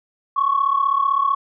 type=tone pair together; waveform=sine; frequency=1085 / 1120.7 Hz; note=C#6 / C#6; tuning=-37 / +19 cents; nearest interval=minor second; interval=56 cents; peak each=-19 / -17 dBFS; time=0.36-1.35 s; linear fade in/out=10 ms; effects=tanh soft clip ceiling -8 dBFS